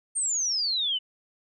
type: exponential sweep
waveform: sine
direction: down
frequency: 8870 to 2936 Hz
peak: -24 dBFS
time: 0.15-0.99 s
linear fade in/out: 20 ms
effects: none